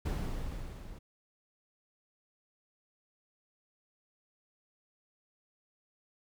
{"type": "noise with level ramp", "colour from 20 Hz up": "brown", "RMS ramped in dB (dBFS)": [-32, -47], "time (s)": [0.05, 0.99], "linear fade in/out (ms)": 10, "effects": []}